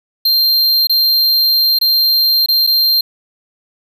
square tone with dropouts, 4175 Hz, C8, 5 cents flat, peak -10 dBFS, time 0.25-3.01 s, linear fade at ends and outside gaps 5 ms, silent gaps 0.871-0.895 / 1.788-1.812 / 2.461-2.485 / 2.667-2.672 s, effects none

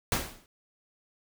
pink noise with exponential decay, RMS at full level -24 dBFS, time 0.12-0.46 s, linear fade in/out 1 ms, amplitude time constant 72 ms, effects none

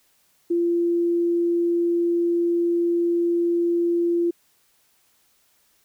sine tone, 343.1 Hz, F4, 31 cents flat, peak -18 dBFS, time 0.5-4.31 s, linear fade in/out 10 ms, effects white hiss -63 dBFS RMS until 5.84 s

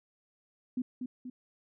sine tone with echo, 251.4 Hz, B3, 31 cents sharp, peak -29 dBFS, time 0.77-0.82 s, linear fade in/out 5 ms, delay 240 ms, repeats 2, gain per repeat -5 dB, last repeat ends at 1.3 s, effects none

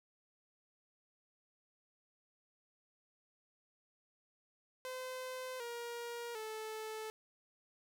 sawtooth tone with pitch steps, 513 / 473.1 / 436.4 Hz, C5 / A#4 / A4, -34 / +26 / -14 cents, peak -38 dBFS, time 4.85-7.1 s, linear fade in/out 0 ms, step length 750 ms, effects none

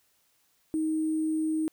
sine tone with sample-and-hold, 314.1 Hz, D#4, 16 cents sharp, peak -25 dBFS, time 0.74-1.68 s, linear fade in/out 0 ms, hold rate 8820 Hz, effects white hiss -69 dBFS RMS until 1.72 s

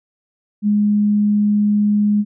sine tone, 207.7 Hz, G#3, in tune, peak -12 dBFS, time 0.62-2.25 s, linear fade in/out 50 ms, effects none

